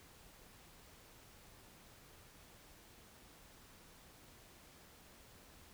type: silence
effects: pink hiss -61 dBFS RMS until 5.73 s